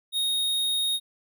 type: tone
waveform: square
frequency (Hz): 3729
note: A#7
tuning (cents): 0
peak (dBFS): -24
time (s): 0.12-1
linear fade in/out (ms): 50
effects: none